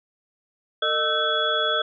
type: tone cluster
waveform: sine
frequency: 450.9 / 614 / 1315 / 1530 / 3374 Hz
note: A4 / D#5 / E6 / G6 / G#7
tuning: +42 / -23 / -5 / -42 / +27 cents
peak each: -30 / -27 / -26 / -28 / -24 dBFS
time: 0.82-1.82 s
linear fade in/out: 5 ms
effects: none